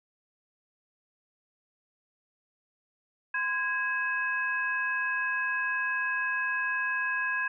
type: tone cluster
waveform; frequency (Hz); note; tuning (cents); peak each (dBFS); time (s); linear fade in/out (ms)
sine; 1025 / 1649 / 2568; C6 / G#6 / E7; -36 / -13 / -46; -35 / -28 / -35; 3.34-7.48; 5
effects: none